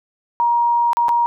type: tone with dropouts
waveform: sine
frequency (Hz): 946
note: A#5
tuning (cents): +25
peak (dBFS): -13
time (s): 0.4-1.26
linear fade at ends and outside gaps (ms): 0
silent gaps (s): 0.932-0.97 / 1.084-1.091
effects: none